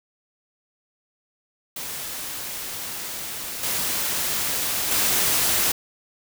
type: noise with level steps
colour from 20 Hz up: white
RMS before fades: -32 / -25 / -21 dBFS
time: 1.76-5.72 s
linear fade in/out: 5 ms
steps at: 3.63 / 4.91 s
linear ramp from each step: 2 ms
effects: none